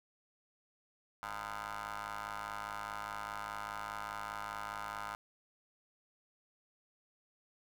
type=ring-modulated tone; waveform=15% pulse; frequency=104.9 Hz; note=G#2; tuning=18 cents sharp; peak=-31 dBFS; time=1.23-5.15 s; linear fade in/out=0 ms; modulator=1130 Hz; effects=none